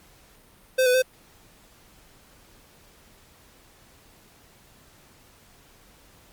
square tone with pitch steps, 517 / 500 / 515 Hz, C5 / B4 / C5, -21 / +21 / -28 cents, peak -18 dBFS, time 0.78-1.023 s, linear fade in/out 10 ms, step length 81 ms, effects pink hiss -55 dBFS RMS until 6.32 s + Opus 48 kbps

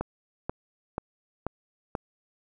click train, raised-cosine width 1 ms, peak -15 dBFS, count 5, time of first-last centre 0.01-1.952 s, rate 2.06 Hz, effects none

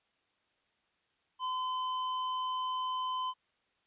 sine tone with hard clipping, 1021 Hz, C6, 43 cents flat, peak -34 dBFS, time 1.39-3.34 s, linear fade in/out 50 ms, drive 18 dB, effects white hiss -75 dBFS RMS until 3.86 s + resampled to 8000 Hz

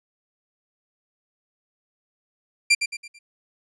sawtooth tone with echo, 2372 Hz, D7, 17 cents sharp, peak -10 dBFS, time 2.7-2.75 s, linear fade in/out 10 ms, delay 110 ms, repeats 4, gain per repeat -8 dB, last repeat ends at 3.19 s, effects resampled to 22050 Hz

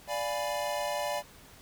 square chord, D diminished seventh, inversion none, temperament equal, 587.3 / 698.5 / 830.6 / 987.8 Hz, D5 / F5 / Ab5 / Cb6, 0 / 0 / 0 / 0 cents, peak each -34 / -38 / -38 / -39 dBFS, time 0.07-1.23 s, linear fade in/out 50 ms, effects pink hiss -54 dBFS RMS until 1.61 s

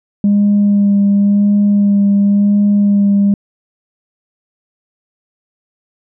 sine tone with vibrato, 202.6 Hz, G#3, 43 cents flat, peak -6 dBFS, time 0.24-3.34 s, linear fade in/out 2 ms, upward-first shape sine, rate 0.94 Hz, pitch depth 17 cents each way, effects tanh soft clip ceiling -5 dBFS

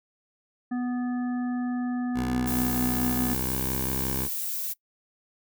harmonic tone, 246.9 Hz, B3, in tune, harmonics 1 / 3 / 5 / 7, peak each -26 / -39 / -46 / -44 dBFS, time 0.71-3.34 s, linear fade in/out 10 ms
10% pulse tone with pitch glide, 62.8 to 65.77 Hz, B1 to C2, +30 to +10 cents, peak -21 dBFS, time 2.14-4.29 s, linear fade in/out 50 ms, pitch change +80 cents, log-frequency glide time 2.99-3.82 s
violet noise, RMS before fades -31 dBFS, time 2.46-4.74 s, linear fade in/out 20 ms
effects noise-tail reverb RT60 0.1 s tail -22 dB re dry

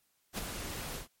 pink noise with ADSR envelope, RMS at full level -35 dBFS, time 0.33-1.08 s, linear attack 49 ms, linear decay 16 ms, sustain -5 dB, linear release 120 ms, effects white hiss -74 dBFS RMS until 1.2 s + MP3 64 kbps

